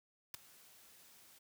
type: noise with ADSR envelope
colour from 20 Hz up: white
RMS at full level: -40 dBFS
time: 0.34-1.39 s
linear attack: 3 ms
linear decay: 9 ms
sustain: -22 dB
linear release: 13 ms
effects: high-pass 60 Hz 12 dB/octave